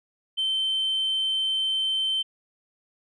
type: tone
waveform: sine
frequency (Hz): 3096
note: G7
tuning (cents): -22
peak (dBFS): -21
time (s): 0.37-2.23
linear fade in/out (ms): 20
effects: tanh soft clip ceiling -20 dBFS